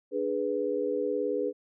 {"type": "chord", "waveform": "sine", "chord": "G# diminished", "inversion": "second", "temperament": "equal", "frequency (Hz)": [293.7, 415.3, 493.9], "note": ["D4", "G#4", "B4"], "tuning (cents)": [0, 0, 0], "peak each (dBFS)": [-34, -30, -30], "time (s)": [0.11, 1.53], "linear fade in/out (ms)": 50, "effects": []}